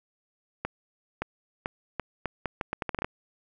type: accelerating click train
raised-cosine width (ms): 0.5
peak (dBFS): -14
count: 14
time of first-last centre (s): 0.65-3.045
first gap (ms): 570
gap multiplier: 0.77
effects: none